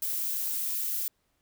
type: noise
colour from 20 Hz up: violet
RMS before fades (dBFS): -31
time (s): 0.02-1.08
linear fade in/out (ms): 2
effects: pink hiss -74 dBFS RMS until 1.41 s